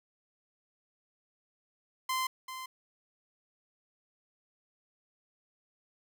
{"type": "tone with echo", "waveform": "sawtooth", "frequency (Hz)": 1037, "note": "C6", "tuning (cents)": -16, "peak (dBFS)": -26, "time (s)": [2.09, 2.27], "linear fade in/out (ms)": 5, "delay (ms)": 390, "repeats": 1, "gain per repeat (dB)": -10, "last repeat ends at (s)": 2.66, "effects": []}